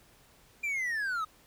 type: linear sweep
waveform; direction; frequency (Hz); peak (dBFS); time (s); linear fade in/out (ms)
triangle; down; 2400 to 1235; -28; 0.63-1.25; 10
effects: pink hiss -61 dBFS RMS until 1.46 s